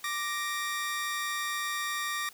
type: tone pair together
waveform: sawtooth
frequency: 1176.8 / 1864.7 Hz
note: D6 / A#6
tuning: +3 / 0 cents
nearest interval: minor sixth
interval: 797 cents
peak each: -30 / -30 dBFS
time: 0.04-2.29 s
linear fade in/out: 2 ms
effects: white hiss -54 dBFS RMS until 2.33 s